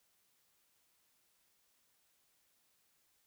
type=silence; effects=white hiss -75 dBFS RMS until 3.26 s